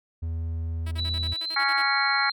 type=tone; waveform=triangle; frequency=82 Hz; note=E2; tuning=9 cents flat; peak=-25 dBFS; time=0.22-1.34 s; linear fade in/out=10 ms
type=tone bursts; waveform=5% pulse; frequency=324.3 Hz; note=E4; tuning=28 cents flat; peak=-28 dBFS; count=11; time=0.86-1.825 s; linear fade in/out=10 ms; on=55 ms; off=36 ms
type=tone with pitch glide; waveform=sine; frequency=3951 to 4159 Hz; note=B7 to C8; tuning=0 to -11 cents; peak=-28 dBFS; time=0.98-2.32 s; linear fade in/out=10 ms; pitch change=+89 cents; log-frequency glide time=1.37-1.53 s
type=harmonic tone; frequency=277.2 Hz; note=C#4; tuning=in tune; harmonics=3 / 4 / 5 / 6 / 7 / 8; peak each=-29 / -30 / -26 / -30 / -29 / -29 dBFS; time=1.56-2.3 s; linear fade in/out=5 ms
effects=none